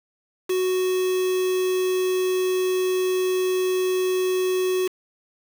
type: tone with quantisation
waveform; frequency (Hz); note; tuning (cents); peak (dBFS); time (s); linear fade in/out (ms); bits
triangle; 370; F#4; 0; -18; 0.49-4.88; 10; 5
effects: none